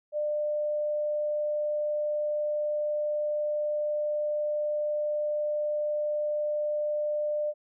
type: tone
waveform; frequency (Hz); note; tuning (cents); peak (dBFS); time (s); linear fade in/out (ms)
sine; 598; D5; +31; -26; 0.12-7.54; 50
effects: none